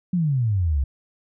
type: exponential sweep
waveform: sine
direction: down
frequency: 186.3 to 64.5 Hz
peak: -18 dBFS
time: 0.13-0.84 s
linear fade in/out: 5 ms
effects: none